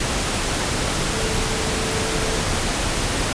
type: tone in noise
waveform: sine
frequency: 442.4 Hz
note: A4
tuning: 9 cents sharp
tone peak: -29 dBFS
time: 1.13-2.42 s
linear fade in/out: 5 ms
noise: pink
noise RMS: -22 dBFS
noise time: 0-3.33 s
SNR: -10 dB
effects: resampled to 22050 Hz